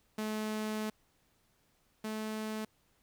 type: tone pair in turn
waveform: sawtooth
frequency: 215.4 / 216.9 Hz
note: A3 / A3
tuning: -37 / -25 cents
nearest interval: unison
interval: 12 cents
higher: second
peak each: -30 / -32 dBFS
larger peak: first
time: 0.18-0.9 / 2.04-2.65 s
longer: first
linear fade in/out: 5 ms
effects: pink hiss -72 dBFS RMS until 3.02 s